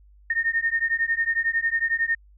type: beating tone pair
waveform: sine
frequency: 1828 / 1839 Hz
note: A#6 / A#6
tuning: -34 / -24 cents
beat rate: 11 Hz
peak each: -24 dBFS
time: 0.3-2.15 s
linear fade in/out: 5 ms
effects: added 50 Hz sine -50 dBFS peak until 2.37 s